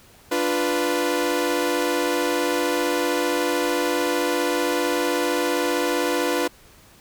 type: chord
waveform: sawtooth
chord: B diminished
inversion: first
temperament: equal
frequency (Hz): 293.7 / 349.2 / 493.9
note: D4 / F4 / B4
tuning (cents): 0 / 0 / 0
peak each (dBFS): -22 / -21 / -20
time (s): 0.31-6.48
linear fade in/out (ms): 10
effects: pink hiss -51 dBFS RMS until 7 s